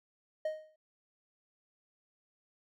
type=tone with exponential decay; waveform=triangle; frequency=622.3 Hz; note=D#5; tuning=in tune; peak=-27 dBFS; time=0.45-0.76 s; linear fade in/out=5 ms; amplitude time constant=66 ms; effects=none